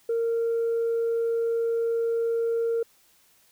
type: tone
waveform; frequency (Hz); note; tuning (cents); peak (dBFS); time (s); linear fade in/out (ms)
sine; 461.4; A#4; -18; -21; 0.09-2.83; 5
effects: tanh soft clip ceiling -20 dBFS + white hiss -61 dBFS RMS until 3.51 s